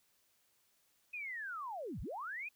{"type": "linear two-way sweep", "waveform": "sine", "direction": "down then up", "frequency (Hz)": [2542, 33, 2542], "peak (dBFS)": -40, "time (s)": [1.13, 2.49], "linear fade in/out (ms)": 10, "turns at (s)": 2.01, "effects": ["white hiss -74 dBFS RMS until 2.55 s"]}